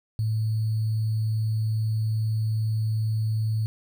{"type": "tone with sample-and-hold", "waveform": "sine", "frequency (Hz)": 109.7, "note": "A2", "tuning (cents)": -5, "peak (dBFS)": -22, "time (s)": [0.19, 3.66], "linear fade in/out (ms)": 0, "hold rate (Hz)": 4410, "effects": []}